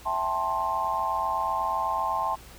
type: chord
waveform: sine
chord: A minor seventh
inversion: second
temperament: just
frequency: 660 / 792 / 880 / 1056 Hz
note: E5 / G5 / A5 / C6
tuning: +2 / +18 / 0 / +16 cents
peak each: -34 / -32 / -29 / -28 dBFS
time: 0.05-2.36 s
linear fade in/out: 20 ms
effects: added 60 Hz sine -49 dBFS peak until 2.58 s + pink hiss -49 dBFS RMS until 2.58 s